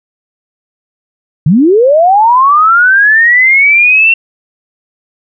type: linear sweep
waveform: sine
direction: up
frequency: 133.3 to 2727 Hz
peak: -3 dBFS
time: 1.46-4.14 s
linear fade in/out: 5 ms
effects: none